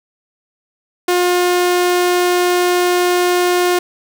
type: tone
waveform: sawtooth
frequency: 356.7 Hz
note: F4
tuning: 37 cents sharp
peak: -8 dBFS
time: 1.08-3.79 s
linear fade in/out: 5 ms
effects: none